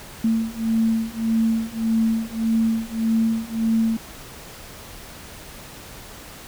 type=beating tone pair; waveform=sine; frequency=223.9 / 225.6 Hz; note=A3 / A3; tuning=+30 / +44 cents; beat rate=1.7 Hz; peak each=-22 / -21 dBFS; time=0.24-3.97 s; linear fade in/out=5 ms; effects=pink hiss -40 dBFS RMS until 6.47 s